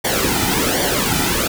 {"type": "noise with flanger", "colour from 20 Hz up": "pink", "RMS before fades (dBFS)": -18, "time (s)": [0.04, 1.48], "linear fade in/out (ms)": 10, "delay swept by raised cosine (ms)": [0.76, 1.86], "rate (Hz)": 1.3, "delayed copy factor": -0.7, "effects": []}